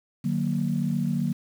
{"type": "chord", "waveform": "sine", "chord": "D augmented", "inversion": "none", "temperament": "equal with one note detuned", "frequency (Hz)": [150.44, 185, 233.1], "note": ["D3", "F#3", "A#3"], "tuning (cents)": [42, 0, 0], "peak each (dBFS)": -27, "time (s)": [0.24, 1.33], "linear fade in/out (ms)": 10, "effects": ["tanh soft clip ceiling -13 dBFS", "8-bit"]}